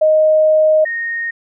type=tone pair in turn; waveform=sine; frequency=622.3 / 1854.6 Hz; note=D#5 / A#6; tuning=0 / -9 cents; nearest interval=octave + perfect fifth; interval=1891 cents; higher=second; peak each=-8 / -18 dBFS; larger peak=first; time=0.01-0.85 / 0.85-1.31 s; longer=first; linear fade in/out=10 ms; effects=none